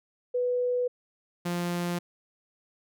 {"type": "tone pair in turn", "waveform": ["sine", "sawtooth"], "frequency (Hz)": [493.9, 174.62], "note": ["B4", "F3"], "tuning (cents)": [0, 0], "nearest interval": "octave + tritone", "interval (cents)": 1800, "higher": "first", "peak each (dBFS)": -24, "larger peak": "neither", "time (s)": [[0.34, 0.88], [1.45, 1.99]], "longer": "neither", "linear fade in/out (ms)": 10, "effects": []}